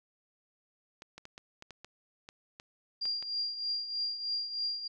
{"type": "clicks", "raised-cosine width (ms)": 0.2, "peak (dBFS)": -29, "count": 11, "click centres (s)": [1.021, 1.18, 1.254, 1.379, 1.624, 1.707, 1.846, 2.289, 2.599, 3.055, 3.226]}
{"type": "tone with tremolo", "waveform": "sine", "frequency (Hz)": 4781, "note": "D8", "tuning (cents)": 30, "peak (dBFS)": -29, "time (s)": [3.01, 4.88], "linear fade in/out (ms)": 10, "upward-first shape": "triangle", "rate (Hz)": 3.2, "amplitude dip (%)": 70}
{"effects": []}